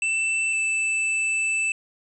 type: tone pair in turn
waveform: square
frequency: 2662 / 2639 Hz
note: E7 / E7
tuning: +16 / +1 cents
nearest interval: unison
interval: 15 cents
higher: first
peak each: -22 / -22 dBFS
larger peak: neither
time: 0.02-0.53 / 0.53-1.72 s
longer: second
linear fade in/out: 2 ms
effects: resampled to 22050 Hz + 9-bit